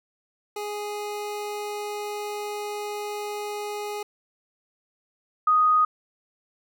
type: tone pair in turn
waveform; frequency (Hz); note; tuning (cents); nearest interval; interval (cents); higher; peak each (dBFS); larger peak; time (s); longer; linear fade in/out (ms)
25% pulse / sine; 415.3 / 1244.5; G#4 / D#6; 0 / 0; octave + perfect fifth; 1900; second; -26 / -16; second; 0.56-4.03 / 5.47-5.85; first; 5
effects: none